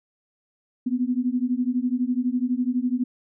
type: beating tone pair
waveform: sine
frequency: 243.3 / 255.3 Hz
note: B3 / C4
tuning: -26 / -42 cents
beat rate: 12 Hz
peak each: -24 dBFS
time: 0.86-3.04 s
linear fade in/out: 10 ms
effects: none